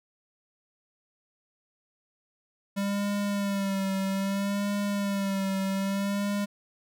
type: tone with vibrato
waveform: square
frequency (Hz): 198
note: G3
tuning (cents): +18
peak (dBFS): -27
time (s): 2.76-6.46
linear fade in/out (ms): 20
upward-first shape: sine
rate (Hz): 0.62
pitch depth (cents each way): 44
effects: none